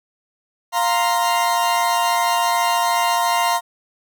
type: chord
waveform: 40% pulse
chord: F suspended fourth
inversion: none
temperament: equal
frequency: 698.5 / 932.3 / 1046.5 Hz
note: F5 / Bb5 / C6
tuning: 0 / 0 / 0 cents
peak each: -20 / -19 / -21 dBFS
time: 0.72-3.61 s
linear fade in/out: 50 ms
effects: none